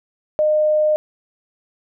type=tone; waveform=sine; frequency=611 Hz; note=D#5; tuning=32 cents flat; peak=-13 dBFS; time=0.39-0.96 s; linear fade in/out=0 ms; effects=none